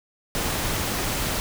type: noise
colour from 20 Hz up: pink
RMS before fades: -26 dBFS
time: 0.35-1.4 s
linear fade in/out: 0 ms
effects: none